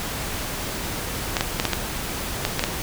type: clicks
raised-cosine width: 0.2 ms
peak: -3 dBFS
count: 8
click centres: 1.368 / 1.409 / 1.599 / 1.653 / 1.733 / 2.451 / 2.594 / 2.639 s
effects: pink hiss -29 dBFS RMS until 2.82 s